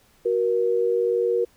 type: tone pair together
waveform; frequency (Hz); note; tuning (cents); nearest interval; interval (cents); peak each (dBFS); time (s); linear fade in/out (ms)
sine; 372.2 / 473.3; F#4 / A#4; +10 / +26; major third; 416; -24 / -20; 0.25-1.45; 10
effects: pink hiss -59 dBFS RMS until 1.56 s